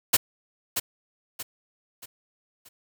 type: noise with echo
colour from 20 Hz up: white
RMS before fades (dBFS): -18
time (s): 0.13-0.17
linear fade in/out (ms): 10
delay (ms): 630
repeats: 4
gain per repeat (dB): -8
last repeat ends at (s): 2.69
effects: none